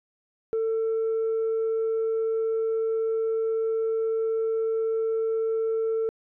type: tone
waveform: sine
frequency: 447.3 Hz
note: A4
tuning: 28 cents sharp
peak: -21 dBFS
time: 0.53-6.09 s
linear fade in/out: 0 ms
effects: tanh soft clip ceiling -21 dBFS

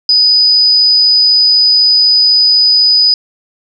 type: tone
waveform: sine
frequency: 4978 Hz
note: D#8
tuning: in tune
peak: -5 dBFS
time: 0.09-3.14 s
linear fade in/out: 2 ms
effects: none

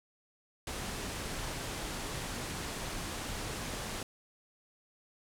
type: low-pass noise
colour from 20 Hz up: pink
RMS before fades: -39 dBFS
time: 0.67-4.03 s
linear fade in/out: 2 ms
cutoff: 11000 Hz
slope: 24 dB/octave
effects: none

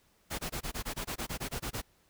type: noise bursts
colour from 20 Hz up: pink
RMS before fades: -36 dBFS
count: 14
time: 0.3-1.819 s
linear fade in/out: 20 ms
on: 89 ms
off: 21 ms
effects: pink hiss -68 dBFS RMS until 2.09 s

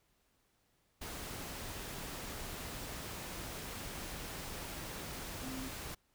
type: tone in noise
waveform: sine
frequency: 261.6 Hz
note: C4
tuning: in tune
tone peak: -42 dBFS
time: 5.43-5.69 s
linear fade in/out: 10 ms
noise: pink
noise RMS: -44 dBFS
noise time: 1.01-5.95 s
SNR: -1 dB
effects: pink hiss -75 dBFS RMS until 6.14 s

